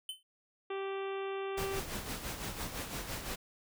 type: tone with exponential decay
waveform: square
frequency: 3056 Hz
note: G7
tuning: 45 cents flat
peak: -35 dBFS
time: 0.09-0.23 s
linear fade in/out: 2 ms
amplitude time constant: 29 ms
type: harmonic tone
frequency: 390 Hz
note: G4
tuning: 9 cents flat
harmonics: 1 / 2 / 3 / 4 / 5 / 6 / 7 / 8 / 9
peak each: -36 / -45 / -45 / -52 / -53 / -52 / -51 / -56 / -57 dBFS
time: 0.7-1.8 s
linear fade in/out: 5 ms
type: noise with tremolo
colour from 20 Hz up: pink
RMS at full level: -38 dBFS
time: 1.57-3.36 s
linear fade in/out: 10 ms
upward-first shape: sine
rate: 5.9 Hz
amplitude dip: 55%
effects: none